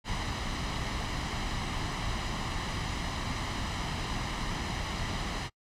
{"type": "noise with comb filter", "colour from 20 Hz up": "pink", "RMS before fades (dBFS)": -33, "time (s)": [0.04, 5.5], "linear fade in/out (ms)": 50, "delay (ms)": 1, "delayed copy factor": 0.5, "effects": ["noise-tail reverb RT60 0.1 s tail -25 dB re dry", "low-pass 5000 Hz 12 dB/octave"]}